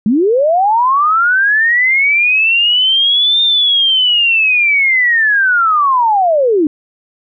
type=linear two-way sweep; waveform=sine; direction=up then down; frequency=195.2 to 3637 to 283.7 Hz; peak=-8 dBFS; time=0.06-6.67 s; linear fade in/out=2 ms; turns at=3.42 s; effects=none